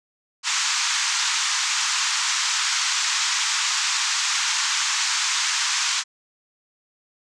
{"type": "band-pass noise", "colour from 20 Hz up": "white", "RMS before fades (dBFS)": -23, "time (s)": [0.43, 6.04], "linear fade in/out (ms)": 50, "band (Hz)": [920, 7400], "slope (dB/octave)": 48, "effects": []}